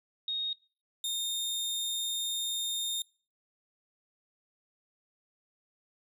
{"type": "tone pair in turn", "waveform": ["sine", "sawtooth"], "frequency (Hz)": [3729, 3659], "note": ["A#7", "A#7"], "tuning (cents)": [0, -33], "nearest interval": "unison", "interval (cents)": 33, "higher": "first", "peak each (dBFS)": [-30, -28], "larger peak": "second", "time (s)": [[0.28, 0.53], [1.04, 3.02]], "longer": "second", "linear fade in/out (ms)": 2, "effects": ["noise-tail reverb RT60 0.4 s tail -24 dB re dry"]}